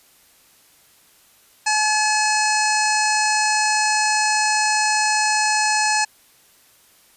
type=harmonic tone; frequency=855 Hz; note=A5; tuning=50 cents flat; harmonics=1 / 2 / 3 / 5 / 6 / 7 / 8 / 9 / 10; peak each=-20 / -23 / -25 / -27 / -28 / -28 / -29 / -30 / -30 dBFS; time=1.66-6.05 s; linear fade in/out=10 ms; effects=white hiss -54 dBFS RMS until 7.16 s + resampled to 32000 Hz